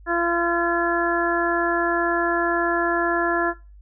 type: harmonic tone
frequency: 341.9 Hz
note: F4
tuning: 37 cents flat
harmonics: 1 / 2 / 3 / 4 / 5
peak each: -24 / -26 / -28 / -26 / -23 dBFS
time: 0.06-3.54 s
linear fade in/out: 50 ms
effects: noise-tail reverb RT60 0.3 s tail -20 dB re dry + added 50 Hz sine -43 dBFS peak until 3.81 s